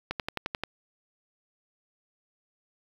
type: click train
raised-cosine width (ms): 0.3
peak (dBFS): -14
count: 7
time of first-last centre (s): 0.11-0.636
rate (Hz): 11.4
effects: 7-bit